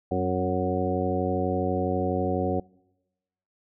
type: harmonic tone with a mistuned harmonic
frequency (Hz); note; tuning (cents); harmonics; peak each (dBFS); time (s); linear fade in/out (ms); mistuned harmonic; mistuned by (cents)
92.1; F#2; -7; 1 / 2 / 3 / 4 / 5 / 6 / 8; -31 / -31 / -31 / -31 / -31 / -31 / -31; 0.11-2.6; 5; 2; +41
effects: noise-tail reverb RT60 1.0 s tail -25 dB re dry